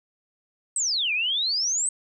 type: exponential two-way sweep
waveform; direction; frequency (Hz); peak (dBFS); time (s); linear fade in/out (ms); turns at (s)
sine; down then up; 8372 to 2359 to 8372; -22; 0.76-1.89; 2; 1.13
effects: none